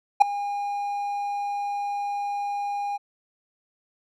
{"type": "tone with ADSR envelope", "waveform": "triangle", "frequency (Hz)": 812, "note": "G#5", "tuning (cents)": -39, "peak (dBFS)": -5, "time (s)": [0.2, 2.98], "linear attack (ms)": 18, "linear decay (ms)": 5, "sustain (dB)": -19, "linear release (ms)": 23, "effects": []}